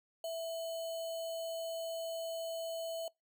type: tone with sample-and-hold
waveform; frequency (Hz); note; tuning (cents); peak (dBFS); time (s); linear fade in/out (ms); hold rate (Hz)
sine; 659.3; E5; 0; -36; 0.24-3.08; 2; 3675
effects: noise-tail reverb RT60 0.2 s tail -25 dB re dry